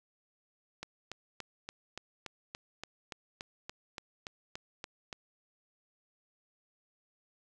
click train, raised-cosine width 0.2 ms, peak -23 dBFS, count 16, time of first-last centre 0.83-5.128 s, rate 3.49 Hz, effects none

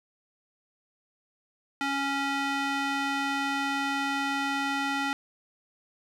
square tone with band-pass filter, 277.2 Hz, C#4, in tune, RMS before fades -29 dBFS, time 1.81-5.13 s, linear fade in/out 0 ms, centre 1800 Hz, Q 0.8, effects none

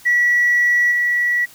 sine tone with level steps, 1939 Hz, B6, 32 cents flat, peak -11 / -14 dBFS, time 0.05-1.46 s, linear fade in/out 20 ms, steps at 0.91 s, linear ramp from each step 10 ms, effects tanh soft clip ceiling -8 dBFS + white hiss -45 dBFS RMS until 1.54 s

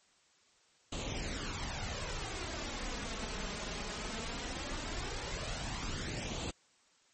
pink noise with flanger, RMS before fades -39 dBFS, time 0.92-6.51 s, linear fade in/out 5 ms, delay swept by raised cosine 0.28 to 4.88 ms, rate 0.18 Hz, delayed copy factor +0.5, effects white hiss -68 dBFS RMS until 7.13 s + MP3 32 kbps

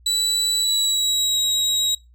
30% pulse tone with pitch glide, 3951 to 3827 Hz, B7 to A#7, 0 to +45 cents, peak -15 dBFS, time 0.06-1.95 s, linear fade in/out 5 ms, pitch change -55 cents, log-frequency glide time 0.57-1.39 s, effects noise-tail reverb RT60 0.2 s tail -20 dB re dry + added 60 Hz sine -48 dBFS peak until 2.14 s

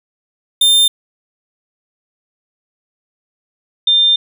45% pulse / sine tone pair in turn, 3600 / 3600 Hz, A7 / A7, +39 / +39 cents, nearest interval unison, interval 0 cents, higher neither, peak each -8 dBFS, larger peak neither, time 0.61-0.88 / 3.87-4.16 s, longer second, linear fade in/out 5 ms, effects none

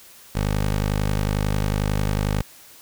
15% pulse tone, 51.1 Hz, G#1, 27 cents flat, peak -14 dBFS, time 0.35-2.42 s, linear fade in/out 5 ms, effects white hiss -47 dBFS RMS until 2.81 s

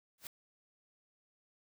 white noise with exponential growth, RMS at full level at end -40 dBFS, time 0.18-0.27 s, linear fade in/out 2 ms, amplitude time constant 19 ms, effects none

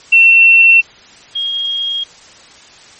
sine tone pair in turn, 2705 / 3260 Hz, E7 / G#7, +44 / -33 cents, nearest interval minor third, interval 323 cents, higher second, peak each -3 / -15 dBFS, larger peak first, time 0.12-0.81 / 1.35-2.04 s, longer neither, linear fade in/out 10 ms, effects white hiss -40 dBFS RMS until 2.99 s + MP3 32 kbps

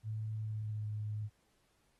sine tone with pitch glide, 108.9 to 106.11 Hz, A2 to G#2, -17 to +38 cents, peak -36 dBFS, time 0.03-1.3 s, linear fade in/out 50 ms, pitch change -45 cents, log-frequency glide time 0.36-0.88 s, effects pink hiss -75 dBFS RMS until 1.99 s + AAC 32 kbps

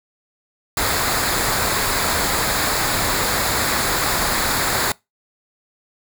pink noise with comb filter, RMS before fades -20 dBFS, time 0.77-4.92 s, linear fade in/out 2 ms, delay 0.34 ms, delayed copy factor -0.55, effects noise-tail reverb RT60 0.2 s tail -23 dB re dry

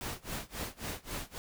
pink noise with tremolo, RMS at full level -37 dBFS, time 0.01-1.38 s, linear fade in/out 0 ms, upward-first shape sine, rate 3.7 Hz, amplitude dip 95%, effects none

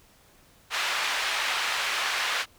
white band-pass noise, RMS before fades -28 dBFS, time 0.7-2.46 s, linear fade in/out 50 ms, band 950 to 2900 Hz, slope 12 dB/octave, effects pink hiss -58 dBFS RMS until 2.58 s

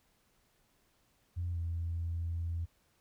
sine tone with pitch glide, 87.31 to 84.19 Hz, F2 to E2, 0 to +37 cents, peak -32 dBFS, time 1.36-2.66 s, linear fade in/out 20 ms, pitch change -63 cents, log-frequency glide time 1.51-1.58 s, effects tanh soft clip ceiling -28 dBFS + pink hiss -72 dBFS RMS until 3 s

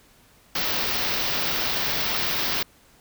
white band-stop noise, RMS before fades -25 dBFS, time 0.55-2.63 s, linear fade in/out 5 ms, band 5600 to 16000 Hz, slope 48 dB/octave, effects pink hiss -56 dBFS RMS until 3 s

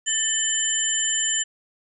sine tone cluster, 1772 / 3007 / 7210 Hz, A6 / F#7 / A8, +12 / +27 / +41 cents, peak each -30 / -27 / -22 dBFS, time 0.06-1.44 s, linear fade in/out 20 ms, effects none

